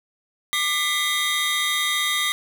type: tone cluster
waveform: 45% pulse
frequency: 1190 / 2001 / 2156 / 3249 / 3725 Hz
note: D6 / B6 / C#7 / G#7 / A#7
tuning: +22 / +22 / -49 / -39 / -2 cents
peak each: -29 / -25 / -33 / -29 / -25 dBFS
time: 0.53-2.32 s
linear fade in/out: 0 ms
effects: none